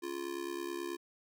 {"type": "tone with amplitude modulation", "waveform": "square", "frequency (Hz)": 346.9, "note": "F4", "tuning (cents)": -12, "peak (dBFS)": -34, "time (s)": [0.02, 0.97], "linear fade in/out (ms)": 20, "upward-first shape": "sine", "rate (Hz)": 69.3, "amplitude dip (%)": 85, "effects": []}